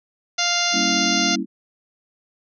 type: harmonic tone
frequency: 698.5 Hz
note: F5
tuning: in tune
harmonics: 1 / 2 / 3 / 4 / 5 / 6 / 7 / 8 / 9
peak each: -27 / -27 / -27 / -27 / -27 / -27 / -27 / -27 / -27 dBFS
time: 0.38-1.36 s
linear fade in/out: 10 ms
type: chord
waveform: sine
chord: G diminished seventh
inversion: none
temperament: equal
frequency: 196 / 233.1 / 277.2 / 329.6 Hz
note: G3 / Bb3 / Db4 / Fb4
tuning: 0 / 0 / 0 / 0 cents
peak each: -27 dBFS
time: 0.72-1.46 s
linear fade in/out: 50 ms
effects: none